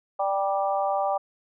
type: harmonic tone with a mistuned harmonic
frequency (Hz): 196.5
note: G3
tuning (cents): +4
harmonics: 3 / 4 / 5 / 6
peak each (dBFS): -27 / -25 / -33 / -32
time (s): 0.19-1.18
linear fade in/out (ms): 10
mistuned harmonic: 5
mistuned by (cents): -25
effects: none